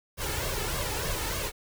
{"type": "noise with flanger", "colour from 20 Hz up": "pink", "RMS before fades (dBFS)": -31, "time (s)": [0.17, 1.52], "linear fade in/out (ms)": 50, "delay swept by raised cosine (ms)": [1.8, 2.32], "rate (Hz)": 3.3, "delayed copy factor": 0.65, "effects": []}